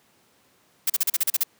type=noise bursts; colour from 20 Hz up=blue; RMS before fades=-21 dBFS; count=9; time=0.87-1.435 s; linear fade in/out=5 ms; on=29 ms; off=38 ms; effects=pink hiss -61 dBFS RMS until 1.59 s + high-pass 150 Hz 12 dB/octave